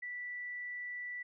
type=tone; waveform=sine; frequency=1966 Hz; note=B6; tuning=8 cents flat; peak=-39 dBFS; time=0.02-1.23 s; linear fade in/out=10 ms; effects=none